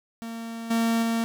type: tone with level steps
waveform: 45% pulse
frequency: 228.8 Hz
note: A#3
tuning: 32 cents flat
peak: -33 / -21 / -23 dBFS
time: 0.22-1.24 s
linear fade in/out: 0 ms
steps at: 0.7 / 1.02 s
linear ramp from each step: 10 ms
effects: none